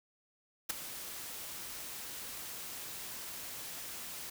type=noise with ADSR envelope; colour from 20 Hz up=white; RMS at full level=-31 dBFS; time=0.69-4.3 s; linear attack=12 ms; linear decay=11 ms; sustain=-13 dB; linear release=6 ms; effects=none